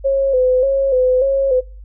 sine tone with vibrato, 526 Hz, C5, 9 cents sharp, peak -11 dBFS, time 0.04-1.61 s, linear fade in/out 20 ms, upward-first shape square, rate 1.7 Hz, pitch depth 60 cents each way, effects noise-tail reverb RT60 0.3 s tail -19 dB re dry + added 50 Hz sine -33 dBFS peak until 1.84 s

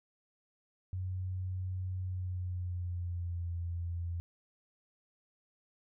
sine tone with pitch glide, 92.5 to 85.81 Hz, F#2 to F2, 0 to -30 cents, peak -34 dBFS, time 0.93-4.2 s, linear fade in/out 0 ms, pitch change -130 cents, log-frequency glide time 2.01-3.52 s, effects none

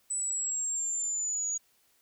sine linear sweep, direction down, 7980 to 6710 Hz, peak -29 dBFS, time 0.1-1.58 s, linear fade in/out 10 ms, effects white hiss -68 dBFS RMS until 2.01 s

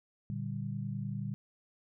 sine chord, G minor, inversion first, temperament equal, 116.54 / 146.83 / 196 Hz, Bb2 / D3 / G3, 0 / 0 / 0 cents, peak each -38 / -39 / -39 dBFS, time 0.3-1.34 s, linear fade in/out 0 ms, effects none

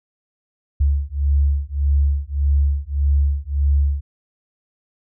sine beating tone pair, 70 / 71.7 Hz, C#2 / D2, +18 / -41 cents, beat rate 1.7 Hz, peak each -18 dBFS, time 0.8-4.01 s, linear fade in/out 10 ms, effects none

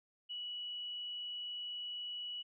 sine tone, 2938 Hz, F#7, 13 cents flat, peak -40 dBFS, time 0.29-2.43 s, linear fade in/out 20 ms, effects none

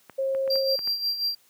clicks, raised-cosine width 0.5 ms, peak -26 dBFS, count 6, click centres 0.097 / 0.349 / 0.477 / 0.557 / 0.791 / 0.875 s
sine tone, 537 Hz, C5, 45 cents sharp, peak -23 dBFS, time 0.18-0.76 s, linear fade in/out 10 ms
triangle tone with tremolo, 4733 Hz, D8, 13 cents sharp, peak -21 dBFS, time 0.5-1.35 s, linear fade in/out 5 ms, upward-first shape sine, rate 5.6 Hz, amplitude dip 65%
effects white hiss -61 dBFS RMS until 1.49 s + high-pass 100 Hz 12 dB/octave

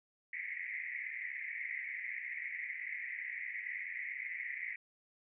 white band-pass noise, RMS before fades -42 dBFS, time 0.33-4.76 s, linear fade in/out 2 ms, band 1900 to 2200 Hz, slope 96 dB/octave, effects none

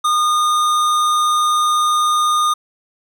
sine tone with tanh clipping, 1222 Hz, D#6, 32 cents flat, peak -15 dBFS, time 0.04-2.54 s, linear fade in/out 10 ms, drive 18 dB, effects none

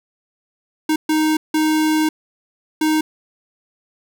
square tone bursts at uneven times, 311.1 Hz, D#4, in tune, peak -15 dBFS, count 4, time 0.89-0.96 / 1.09-1.37 / 1.54-2.09 / 2.81-3.01 s, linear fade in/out 5 ms, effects none

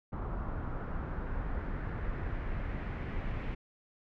brown noise with low-pass filter sweep, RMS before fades -36 dBFS, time 0.12-3.55 s, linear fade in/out 10 ms, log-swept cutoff 1200 to 2300 Hz, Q 2.1, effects none

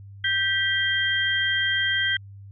sine tone cluster, 1566 / 1953 / 3193 Hz, G6 / B6 / G7, -2 / -20 / +31 cents, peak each -25 dBFS, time 0.24-2.17 s, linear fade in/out 5 ms, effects added 99 Hz sine -40 dBFS peak until 2.51 s

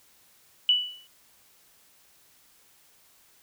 sine tone with exponential decay, 2961 Hz, F#7, 1 cent sharp, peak -15 dBFS, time 0.69-1.07 s, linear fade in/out 1 ms, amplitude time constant 81 ms, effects white hiss -60 dBFS RMS until 3.42 s

